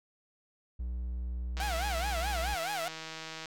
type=tone; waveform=triangle; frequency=60.8 Hz; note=B1; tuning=26 cents flat; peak=-31 dBFS; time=0.79-2.55 s; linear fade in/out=10 ms
type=click train; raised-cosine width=0.2 ms; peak=-24 dBFS; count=303; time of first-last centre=1.57-3.458 s; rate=160 Hz
type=tone with vibrato; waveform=sawtooth; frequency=740 Hz; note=F#5; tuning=in tune; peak=-29 dBFS; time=1.6-2.88 s; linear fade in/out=0 ms; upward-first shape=sine; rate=4.7 Hz; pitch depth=220 cents each way
effects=none